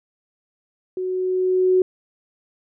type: tone with level ramp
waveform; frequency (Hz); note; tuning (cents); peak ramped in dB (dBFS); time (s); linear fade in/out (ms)
sine; 370; F#4; 0; -23 to -12; 0.97-1.82; 2
effects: none